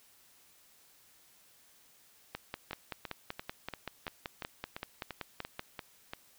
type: two click trains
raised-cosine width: 0.3 ms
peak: -21 / -23 dBFS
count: 18 / 11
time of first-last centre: 2.35-5.594 / 2.71-6.135 s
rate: 5.24 / 2.92 Hz
effects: white hiss -63 dBFS RMS until 6.38 s